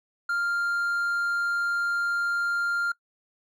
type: tone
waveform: triangle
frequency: 1396.9 Hz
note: F6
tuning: in tune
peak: -22 dBFS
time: 0.29-2.92 s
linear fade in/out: 5 ms
effects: noise-tail reverb RT60 0.1 s tail -22 dB re dry